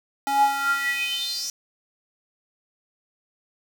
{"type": "tone with high-pass filter sweep", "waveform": "square", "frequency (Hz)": 277.2, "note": "C#4", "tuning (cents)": 0, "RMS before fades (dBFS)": -24, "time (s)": [0.27, 1.5], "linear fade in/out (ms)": 0, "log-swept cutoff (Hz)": [630, 5900], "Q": 8.1, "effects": ["7-bit"]}